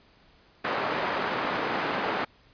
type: band-pass noise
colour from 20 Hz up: white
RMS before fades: -29 dBFS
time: 0.64-2.25 s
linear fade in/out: 10 ms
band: 200 to 1400 Hz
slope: 12 dB/octave
effects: pink hiss -59 dBFS RMS until 2.53 s + resampled to 11025 Hz